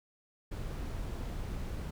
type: noise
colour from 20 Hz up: brown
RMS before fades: -38 dBFS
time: 0.51-1.91 s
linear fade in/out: 10 ms
effects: none